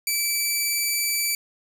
10% pulse tone, 2317 Hz, D7, 24 cents flat, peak -13 dBFS, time 0.07-1.35 s, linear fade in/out 2 ms, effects none

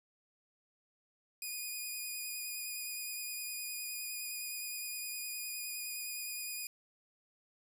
5% pulse tone with vibrato, 2463 Hz, D#7, 18 cents flat, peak -30 dBFS, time 1.42-6.67 s, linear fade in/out 2 ms, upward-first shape sine, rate 9.7 Hz, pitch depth 15 cents each way, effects none

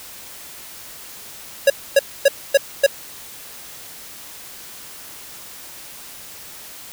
square tone bursts, 554.4 Hz, C#5, in tune, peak -9 dBFS, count 5, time 1.67-2.865 s, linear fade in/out 5 ms, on 31 ms, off 260 ms, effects white hiss -38 dBFS RMS until 6.92 s

